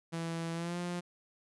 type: tone with pitch glide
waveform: sawtooth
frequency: 165.9 to 175.76 Hz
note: E3 to F3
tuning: +11 to +11 cents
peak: -31 dBFS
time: 0.12-1.01 s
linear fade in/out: 20 ms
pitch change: +100 cents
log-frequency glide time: 0.53-0.78 s
effects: resampled to 24000 Hz